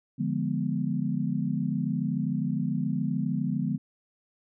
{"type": "chord", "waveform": "sine", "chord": "D diminished seventh", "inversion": "none", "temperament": "equal with one note detuned", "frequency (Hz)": [147.43, 174.61, 207.7, 246.9], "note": ["D3", "F3", "Ab3", "Cb4"], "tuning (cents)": [7, 0, 0, 0], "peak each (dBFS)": -31, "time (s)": [0.18, 3.78], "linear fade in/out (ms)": 20, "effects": []}